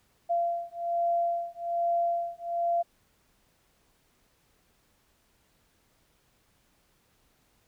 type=beating tone pair; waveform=sine; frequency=686 / 687.2 Hz; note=F5 / F5; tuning=-31 / -28 cents; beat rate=1.2 Hz; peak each=-29 dBFS; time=0.29-2.83 s; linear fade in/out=20 ms; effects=pink hiss -68 dBFS RMS until 7.67 s